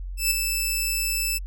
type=tone with ADSR envelope; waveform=10% pulse; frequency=2637 Hz; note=E7; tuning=in tune; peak=-9 dBFS; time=0.17-1.39 s; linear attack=140 ms; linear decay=7 ms; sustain=-6 dB; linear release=23 ms; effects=added 45 Hz sine -30 dBFS peak until 1.46 s